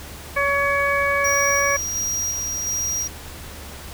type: harmonic tone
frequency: 563 Hz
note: C#5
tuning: 27 cents sharp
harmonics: 1 / 2 / 3 / 4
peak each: -23 / -23 / -23 / -23 dBFS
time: 0.36-1.77 s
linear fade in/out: 10 ms
type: tone with tremolo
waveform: 45% pulse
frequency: 5720 Hz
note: F8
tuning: 41 cents sharp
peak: -22 dBFS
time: 1.24-3.08 s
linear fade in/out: 10 ms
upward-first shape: square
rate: 1.4 Hz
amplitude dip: 25%
effects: added 74 Hz sine -39 dBFS peak until 3.93 s + pink hiss -38 dBFS RMS until 3.93 s